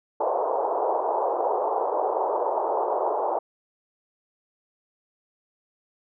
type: band-pass noise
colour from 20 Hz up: white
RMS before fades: -25 dBFS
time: 0.2-3.39 s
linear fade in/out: 5 ms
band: 390 to 960 Hz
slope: 48 dB/octave
effects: none